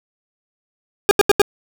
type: tone bursts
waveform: 40% pulse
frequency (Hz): 407.1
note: G#4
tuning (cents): -35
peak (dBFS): -7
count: 4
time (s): 1.09-1.417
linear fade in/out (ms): 0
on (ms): 21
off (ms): 81
effects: none